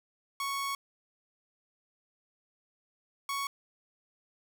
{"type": "tone pair in turn", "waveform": "sawtooth", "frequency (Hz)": [1108.7, 1112.6], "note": ["C#6", "C#6"], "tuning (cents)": [0, 6], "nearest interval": "unison", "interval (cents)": 6, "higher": "second", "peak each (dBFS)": -28, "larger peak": "neither", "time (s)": [[0.4, 0.75], [3.29, 3.47]], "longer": "first", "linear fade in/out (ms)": 2, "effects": []}